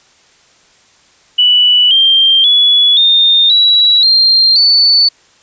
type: tone with pitch steps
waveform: sine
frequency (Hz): 2960 / 3172 / 3400 / 3644 / 3906 / 4186 / 4487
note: F#7 / G7 / G#7 / A#7 / B7 / C8 / C#8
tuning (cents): 0 / +20 / +40 / -40 / -20 / 0 / +20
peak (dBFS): -5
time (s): 1.38-5.09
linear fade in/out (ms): 10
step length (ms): 530
effects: white hiss -48 dBFS RMS until 5.42 s + resampled to 16000 Hz